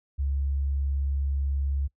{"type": "tone", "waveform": "sine", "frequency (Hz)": 69.3, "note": "C#2", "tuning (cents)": 0, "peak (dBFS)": -24, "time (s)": [0.18, 1.88], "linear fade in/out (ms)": 20, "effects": ["noise-tail reverb RT60 0.1 s tail -23 dB re dry"]}